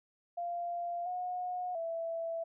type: tone with pitch steps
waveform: sine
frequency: 694 / 724 / 663 Hz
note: F5 / F#5 / E5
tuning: -11 / -38 / +10 cents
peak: -34 dBFS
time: 0.37-2.44 s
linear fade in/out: 10 ms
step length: 690 ms
effects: none